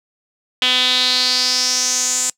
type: tone with band-pass filter sweep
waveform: sawtooth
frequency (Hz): 252.6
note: B3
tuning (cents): +39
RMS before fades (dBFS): -17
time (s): 0.62-2.3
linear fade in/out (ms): 0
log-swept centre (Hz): 3200 to 7500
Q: 5.2
effects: noise-tail reverb RT60 0.1 s tail -22 dB re dry